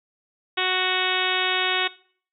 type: harmonic tone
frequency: 370 Hz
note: F#4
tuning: in tune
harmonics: 1 / 2 / 3 / 4 / 5 / 6 / 7 / 8 / 9 / 10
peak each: -30 / -30 / -30 / -30 / -30 / -30 / -30 / -30 / -30 / -30 dBFS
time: 0.57-1.88 s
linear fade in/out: 10 ms
effects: noise-tail reverb RT60 0.5 s tail -20 dB re dry